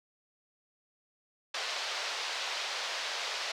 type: band-pass noise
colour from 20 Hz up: white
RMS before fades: -36 dBFS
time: 1.54-3.52 s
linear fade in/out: 5 ms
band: 510 to 5000 Hz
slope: 24 dB/octave
effects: none